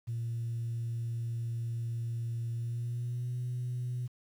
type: tone with pitch glide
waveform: sine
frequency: 116.54 to 123.47 Hz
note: A#2 to B2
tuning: 0 to 0 cents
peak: -31 dBFS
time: 0.07-4.08 s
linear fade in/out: 20 ms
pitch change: +100 cents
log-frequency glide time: 2.52-3.37 s
effects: tanh soft clip ceiling -29 dBFS + 10-bit